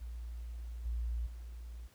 sine tone with level steps, 58.27 Hz, A#1, in tune, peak -40 / -33 / -43 dBFS, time 0-1.88 s, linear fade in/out 20 ms, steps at 0.85 / 1.26 s, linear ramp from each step 10 ms, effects pink hiss -65 dBFS RMS until 1.94 s

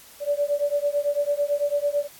sine beating tone pair, 574 / 583 Hz, D5 / D5, -40 / -13 cents, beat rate 9 Hz, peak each -24 dBFS, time 0.2-2.08 s, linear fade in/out 50 ms, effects white hiss -48 dBFS RMS until 2.19 s + AAC 64 kbps

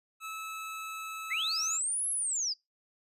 25% pulse tone, 1302 Hz, E6, 22 cents flat, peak -34 dBFS, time 0.2-1.8 s, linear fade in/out 50 ms
sine linear two-way sweep, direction up then down, 1864.7 to 11175 to 4651 Hz, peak -29 dBFS, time 1.3-2.54 s, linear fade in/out 20 ms, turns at 2.09 s
effects noise-tail reverb RT60 0.2 s tail -25 dB re dry + resampled to 32000 Hz

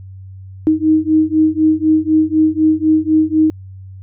sine beating tone pair, 311.1 / 315.1 Hz, D#4 / D#4, 0 / +22 cents, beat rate 4 Hz, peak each -13 dBFS, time 0.67-3.5 s, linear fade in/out 0 ms, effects added 95 Hz sine -31 dBFS peak until 4.02 s

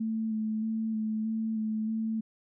sine tone with vibrato, 219.7 Hz, A3, 2 cents flat, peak -28 dBFS, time 0-2.21 s, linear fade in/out 10 ms, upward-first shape square, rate 1.6 Hz, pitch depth 17 cents each way, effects none

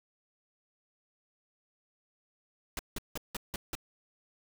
pink noise bursts, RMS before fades -36 dBFS, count 6, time 2.77-3.752 s, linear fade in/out 2 ms, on 22 ms, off 170 ms, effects none

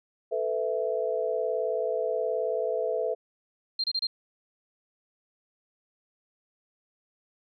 sine chord, A suspended second, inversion none, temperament equal with one note detuned, 440 / 498.8 / 659.3 Hz, A4 / B4 / E5, 0 / +17 / 0 cents, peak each -30 dBFS, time 0.31-3.15 s, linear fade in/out 20 ms
sine tone bursts, 4186 Hz, C8, in tune, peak -25 dBFS, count 4, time 3.79-4.07 s, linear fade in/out 5 ms, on 49 ms, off 28 ms
effects none

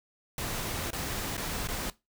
pink noise with dropouts, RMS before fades -34 dBFS, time 0.38-1.9 s, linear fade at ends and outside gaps 1 ms, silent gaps 0.905-0.931 / 1.368-1.378 / 1.673-1.686 s, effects noise-tail reverb RT60 0.2 s tail -18 dB re dry

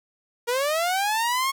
sawtooth linear sweep, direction up, 466.2 to 1100 Hz, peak -18 dBFS, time 0.47-1.52 s, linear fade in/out 20 ms, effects none

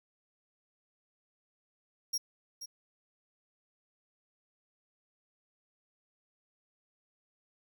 40% pulse tone with echo, 5600 Hz, F8, 4 cents sharp, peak -29 dBFS, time 2.13-2.18 s, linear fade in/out 10 ms, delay 480 ms, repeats 1, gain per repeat -11 dB, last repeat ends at 2.66 s, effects none

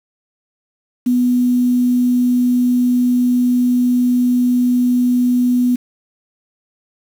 sine tone with quantisation, 246.9 Hz, B3, in tune, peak -11 dBFS, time 1.06-5.76 s, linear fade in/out 10 ms, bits 6, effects none

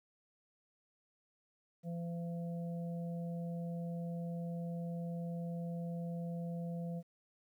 harmonic tone, 170 Hz, F3, 46 cents flat, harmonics 1 / 3 / 4, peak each -38 / -48 / -52 dBFS, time 1.83-7.03 s, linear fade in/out 50 ms, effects 12-bit

